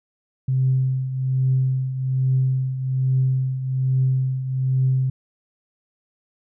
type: tone with tremolo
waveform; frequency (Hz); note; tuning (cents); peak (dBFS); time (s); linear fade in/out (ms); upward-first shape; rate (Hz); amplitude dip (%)
sine; 130.81; C3; 0; -14; 0.48-5.1; 5; triangle; 1.2; 70
effects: tanh soft clip ceiling -10 dBFS